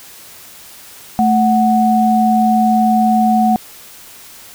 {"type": "tone pair together", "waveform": "sine", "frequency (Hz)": [220, 740], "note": ["A3", "F#5"], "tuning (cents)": [0, 0], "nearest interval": "octave + major sixth", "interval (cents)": 2100, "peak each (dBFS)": -12, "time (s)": [1.19, 3.56], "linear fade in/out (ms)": 0, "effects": ["white hiss -38 dBFS RMS until 4.54 s"]}